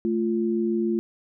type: tone pair together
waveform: sine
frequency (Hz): 220 / 346.8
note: A3 / F4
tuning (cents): 0 / -12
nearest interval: minor sixth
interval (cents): 788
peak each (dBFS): -24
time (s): 0.05-0.99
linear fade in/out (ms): 0
effects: none